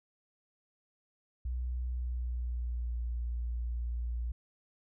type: tone with pitch glide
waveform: sine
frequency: 61.74 to 59.16 Hz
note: B1 to A#1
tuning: 0 to +26 cents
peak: -32 dBFS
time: 1.45-4.32 s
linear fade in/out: 5 ms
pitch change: -74 cents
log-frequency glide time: 1.87-2.97 s
effects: none